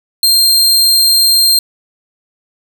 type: tone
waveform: sawtooth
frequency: 4186 Hz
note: C8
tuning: in tune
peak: -4 dBFS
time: 0.23-1.59 s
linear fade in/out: 2 ms
effects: none